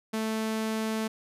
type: tone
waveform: sawtooth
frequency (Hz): 220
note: A3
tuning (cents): 0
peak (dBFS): -24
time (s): 0.13-1.08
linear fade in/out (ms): 10
effects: resampled to 32000 Hz